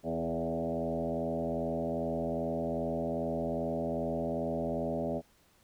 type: tone with frequency modulation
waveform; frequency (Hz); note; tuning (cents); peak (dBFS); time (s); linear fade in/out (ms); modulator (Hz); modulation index
sine; 413.3; G#4; -8; -30; 0.03-5.22; 50; 82.5; 3.3
effects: pink hiss -66 dBFS RMS until 5.63 s